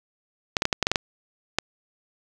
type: clicks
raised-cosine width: 0.2 ms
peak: -3 dBFS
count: 9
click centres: 0.568 / 0.621 / 0.654 / 0.728 / 0.827 / 0.869 / 0.916 / 0.958 / 1.586 s
effects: none